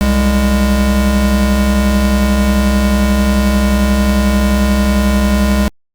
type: tone pair together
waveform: square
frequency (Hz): 64.38 / 204.4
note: C2 / G#3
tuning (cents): -27 / -27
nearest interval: octave + minor sixth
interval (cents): 2000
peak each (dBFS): -13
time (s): 0.01-5.68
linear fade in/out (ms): 0
effects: Opus 48 kbps